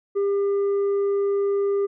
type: tone with tanh clipping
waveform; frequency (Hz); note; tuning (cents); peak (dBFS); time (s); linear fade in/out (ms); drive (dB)
triangle; 400; G4; +35; -20; 0.15-1.87; 20; 8
effects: none